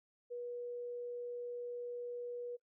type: tone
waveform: sine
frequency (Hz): 484.1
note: B4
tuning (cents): -35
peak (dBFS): -40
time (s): 0.3-2.57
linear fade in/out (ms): 20
effects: noise-tail reverb RT60 0.1 s tail -22 dB re dry